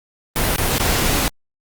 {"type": "noise with dropouts", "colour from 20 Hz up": "pink", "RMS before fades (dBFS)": -18, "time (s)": [0.36, 1.28], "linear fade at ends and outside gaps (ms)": 0, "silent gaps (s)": [[0.561, 0.582], [0.782, 0.798]], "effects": ["Opus 32 kbps"]}